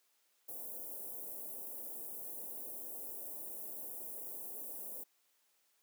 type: band-stop noise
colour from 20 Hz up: white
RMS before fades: -45 dBFS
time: 0.48-5.04 s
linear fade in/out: 10 ms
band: 660 to 11000 Hz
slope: 24 dB/octave
effects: white hiss -75 dBFS RMS until 5.82 s + high-pass 300 Hz 12 dB/octave